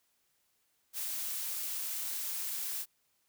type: noise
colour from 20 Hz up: blue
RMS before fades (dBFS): -37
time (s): 0.93-2.86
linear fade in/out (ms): 50
effects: white hiss -75 dBFS RMS until 3.28 s